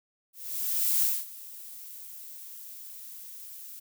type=noise with ADSR envelope; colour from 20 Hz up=violet; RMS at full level=-24 dBFS; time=0.33-3.8 s; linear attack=690 ms; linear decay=230 ms; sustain=-20 dB; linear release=11 ms; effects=none